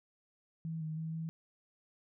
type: tone with pitch steps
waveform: sine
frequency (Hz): 162.2 / 156.9 / 160.7 / 162.1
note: E3 / D#3 / E3 / E3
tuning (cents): -28 / +15 / -44 / -29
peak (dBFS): -36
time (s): 0.65-1.29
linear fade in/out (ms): 0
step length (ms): 160
effects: none